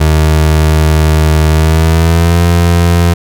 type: tone with pitch glide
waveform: 30% pulse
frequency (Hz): 77.78 to 85.81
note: D#2 to F2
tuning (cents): 0 to -30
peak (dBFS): -3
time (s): 0-3.14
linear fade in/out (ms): 10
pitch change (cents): +170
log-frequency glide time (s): 1.5-2.41
effects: none